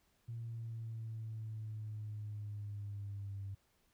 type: linear sweep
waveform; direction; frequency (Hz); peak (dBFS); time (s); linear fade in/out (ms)
sine; down; 116.54 to 98; -40; 0.28-3.55; 10
effects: tanh soft clip ceiling -36 dBFS + pink hiss -75 dBFS RMS until 3.93 s